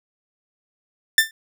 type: tone with exponential decay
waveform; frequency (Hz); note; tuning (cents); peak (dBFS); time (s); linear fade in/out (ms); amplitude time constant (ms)
sawtooth; 1783; A6; +22; -4; 1.18-1.31; 2; 28
effects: none